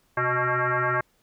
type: tone with frequency modulation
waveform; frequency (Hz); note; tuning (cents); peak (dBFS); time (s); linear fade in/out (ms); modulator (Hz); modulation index
sine; 128.3; C3; -34; -21; 0.17-1.01; 5; 248; 6.9
effects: pink hiss -66 dBFS RMS until 1.22 s